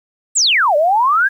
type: exponential two-way sweep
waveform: sine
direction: down then up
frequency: 8372 to 570 to 1675 Hz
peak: -10 dBFS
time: 0.35-1.29 s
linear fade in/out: 20 ms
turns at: 0.76 s
effects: 8-bit